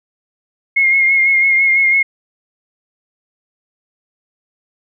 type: tone with vibrato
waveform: sine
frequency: 2148 Hz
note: C7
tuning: 45 cents sharp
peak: -9 dBFS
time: 0.76-2.03 s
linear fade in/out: 10 ms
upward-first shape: sine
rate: 6 Hz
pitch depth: 31 cents each way
effects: none